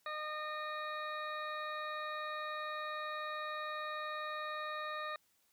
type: harmonic tone with a mistuned harmonic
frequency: 611 Hz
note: D#5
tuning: 32 cents flat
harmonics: 1 / 2 / 3 / 4 / 6 / 7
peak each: -45 / -41 / -45 / -52 / -50 / -59 dBFS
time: 0.06-5.16 s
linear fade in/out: 2 ms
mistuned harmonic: 6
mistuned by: +66 cents
effects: white hiss -74 dBFS RMS until 5.52 s